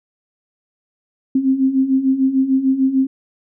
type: beating tone pair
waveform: sine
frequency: 260.7 / 267.4 Hz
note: C4 / C4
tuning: -6 / +38 cents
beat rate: 6.7 Hz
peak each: -19 / -14 dBFS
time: 1.35-3.07 s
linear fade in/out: 5 ms
effects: none